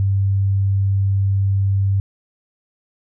sine tone, 98 Hz, G2, in tune, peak -14 dBFS, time 0-2 s, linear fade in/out 0 ms, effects none

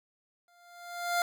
25% pulse tone with exponential growth, 698.5 Hz, F5, in tune, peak -20 dBFS, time 0.48-1.22 s, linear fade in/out 1 ms, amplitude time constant 160 ms, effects none

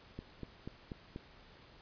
click train, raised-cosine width 3 ms, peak -29 dBFS, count 5, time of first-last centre 0.19-1.161 s, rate 4.12 Hz, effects pink hiss -59 dBFS RMS until 1.81 s + resampled to 11025 Hz

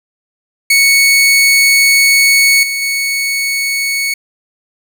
sawtooth tone with level steps, 2217 Hz, C#7, in tune, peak -3 / -12 / -10 dBFS, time 0.7-4.14 s, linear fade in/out 5 ms, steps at 2.63 / 2.82 s, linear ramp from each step 2 ms, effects none

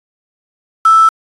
sine tone with quantisation, 1318.5 Hz, E6, in tune, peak -4 dBFS, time 0.85-1.09 s, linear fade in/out 5 ms, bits 4, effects resampled to 24000 Hz

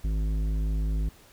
triangle tone with tanh clipping, 52.6 Hz, G#1, 23 cents sharp, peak -26 dBFS, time 0.04-1.09 s, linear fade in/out 5 ms, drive 16 dB, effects pink hiss -55 dBFS RMS until 1.32 s

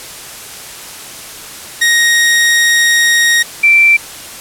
sawtooth / sine tone pair in turn, 1874 / 2343 Hz, A#6 / D7, +9 / -5 cents, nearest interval major third, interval 386 cents, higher second, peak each -4 dBFS, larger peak neither, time 1.81-3.43 / 3.63-3.97 s, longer first, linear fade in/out 10 ms, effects white hiss -29 dBFS RMS until 4.4 s + low-pass 12000 Hz 12 dB/octave

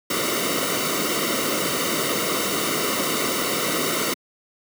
pink noise with comb filter, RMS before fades -23 dBFS, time 0.1-4.14 s, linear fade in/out 5 ms, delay 1.2 ms, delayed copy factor -0.75, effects high-pass 200 Hz 12 dB/octave

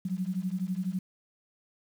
sine beating tone pair, 179.1 / 191.1 Hz, F3 / G3, +44 / -44 cents, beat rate 12 Hz, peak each -32 / -32 dBFS, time 0.05-0.99 s, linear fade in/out 5 ms, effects 9-bit

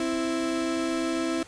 35% pulse tone pair together, 262.2 / 329.8 Hz, C4 / E4, +4 / +1 cents, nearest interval major third, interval 397 cents, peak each -29 / -25 dBFS, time 0-1.43 s, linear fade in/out 2 ms, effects pink hiss -49 dBFS RMS until 1.47 s + resampled to 22050 Hz

